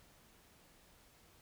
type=silence; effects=pink hiss -65 dBFS RMS until 1.41 s